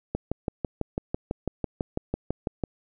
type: click train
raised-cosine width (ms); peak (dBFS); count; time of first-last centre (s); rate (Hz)
2; -13; 16; 0.15-2.638; 6.03
effects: none